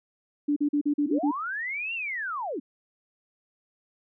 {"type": "tone bursts", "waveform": "sine", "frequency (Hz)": 291.6, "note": "D4", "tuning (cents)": -12, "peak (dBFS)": -21, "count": 7, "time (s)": [0.48, 1.314], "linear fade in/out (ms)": 10, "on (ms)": 84, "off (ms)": 41}
{"type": "linear two-way sweep", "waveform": "sine", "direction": "up then down", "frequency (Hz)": [227.4, 2800, 227.4], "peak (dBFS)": -29, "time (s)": [1.06, 2.6], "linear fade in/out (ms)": 10, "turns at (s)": 1.94}
{"effects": []}